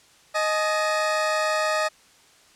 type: tone pair together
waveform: 20% pulse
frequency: 622.3 / 851.8 Hz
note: D#5 / G#5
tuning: 0 / +44 cents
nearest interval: perfect fourth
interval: 544 cents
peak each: -17 / -25 dBFS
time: 0.34-1.89 s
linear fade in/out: 20 ms
effects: white hiss -55 dBFS RMS until 2.55 s + low-pass 8000 Hz 12 dB/octave

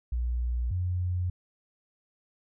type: tone pair in turn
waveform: sine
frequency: 60.1 / 90.05 Hz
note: B1 / F#2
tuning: -46 / -46 cents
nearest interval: perfect fifth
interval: 700 cents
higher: second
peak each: -26 dBFS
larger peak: neither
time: 0.12-0.71 / 0.71-1.3 s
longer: neither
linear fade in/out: 5 ms
effects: none

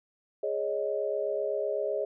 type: chord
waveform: sine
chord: Ab suspended fourth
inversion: none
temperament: equal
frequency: 415.3 / 554.4 / 622.3 Hz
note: Ab4 / Db5 / Eb5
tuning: 0 / 0 / 0 cents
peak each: -32 dBFS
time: 0.43-2.05 s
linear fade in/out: 5 ms
effects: none

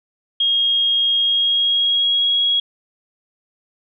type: tone with pitch glide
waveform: sine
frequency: 3259 to 3312 Hz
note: G#7 to G#7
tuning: -33 to -5 cents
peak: -14 dBFS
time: 0.4-2.6 s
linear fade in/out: 5 ms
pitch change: +28 cents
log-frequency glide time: 1.17-2.35 s
effects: none

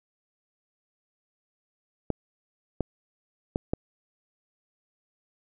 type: clicks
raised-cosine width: 2 ms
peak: -12 dBFS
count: 4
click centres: 2.103 / 2.807 / 3.559 / 3.735 s
effects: none

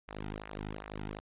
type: tone with flanger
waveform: sawtooth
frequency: 51.91 Hz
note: G#1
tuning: in tune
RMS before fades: -42 dBFS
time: 0.08-1.2 s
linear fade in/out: 0 ms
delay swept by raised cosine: 0.23 to 1.83 ms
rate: 2.6 Hz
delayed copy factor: -0.85
effects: resampled to 8000 Hz

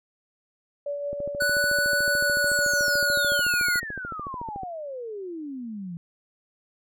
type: tone with tremolo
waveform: sine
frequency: 574 Hz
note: D5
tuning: 40 cents flat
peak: -26 dBFS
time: 0.86-3.41 s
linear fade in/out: 5 ms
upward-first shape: triangle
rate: 5.8 Hz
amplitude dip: 40%
type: click train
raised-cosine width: 2 ms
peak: -24 dBFS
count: 49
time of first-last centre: 1.13-4.634 s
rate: 13.7 Hz
type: tone with pitch glide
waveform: square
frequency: 1480 to 1443.7 Hz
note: F#6 to F#6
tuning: 0 to -43 cents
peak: -22 dBFS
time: 1.4-3.8 s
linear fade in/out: 10 ms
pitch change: -43 cents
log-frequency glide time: 2.08-3.29 s
type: exponential sweep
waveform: sine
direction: down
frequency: 8550 to 164.81 Hz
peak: -32 dBFS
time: 2.47-5.97 s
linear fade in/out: 0 ms
effects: none

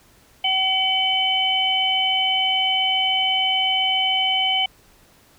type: harmonic tone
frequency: 759 Hz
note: F#5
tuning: 44 cents sharp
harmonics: 1 / 3 / 4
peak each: -24 / -25 / -19 dBFS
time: 0.44-4.66 s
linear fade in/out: 5 ms
effects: pink hiss -54 dBFS RMS until 5.38 s

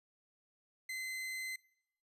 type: tone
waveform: 40% pulse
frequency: 2053 Hz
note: C7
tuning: 33 cents flat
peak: -38 dBFS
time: 0.89-1.56 s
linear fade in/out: 5 ms
effects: noise-tail reverb RT60 0.8 s tail -24 dB re dry + resampled to 32000 Hz

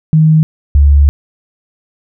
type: tone pair in turn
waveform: sine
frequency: 157 / 71.41 Hz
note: D#3 / D2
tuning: +16 / -48 cents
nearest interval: octave + major second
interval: 1364 cents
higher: first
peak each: -4 / -3 dBFS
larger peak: second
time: 0.13-0.43 / 0.75-1.09 s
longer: second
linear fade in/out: 0 ms
effects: none

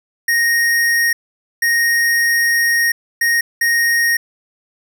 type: tone bursts at uneven times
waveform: square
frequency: 1864 Hz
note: A#6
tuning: 1 cent flat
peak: -13 dBFS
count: 4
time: 0.28-1.13 / 1.62-2.92 / 3.21-3.41 / 3.61-4.17 s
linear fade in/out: 5 ms
effects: none

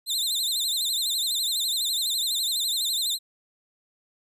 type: tone with vibrato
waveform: sawtooth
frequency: 3852 Hz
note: B7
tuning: 44 cents flat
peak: -21 dBFS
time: 0.06-3.19 s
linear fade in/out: 50 ms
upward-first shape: sine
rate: 12 Hz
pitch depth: 150 cents each way
effects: resampled to 32000 Hz

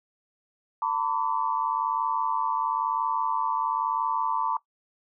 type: tone cluster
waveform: sine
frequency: 903 / 1004 / 1149 Hz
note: A5 / B5 / D6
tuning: +45 / +28 / -38 cents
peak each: -27 / -29 / -29 dBFS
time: 0.82-4.57 s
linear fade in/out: 2 ms
effects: noise-tail reverb RT60 0.1 s tail -19 dB re dry

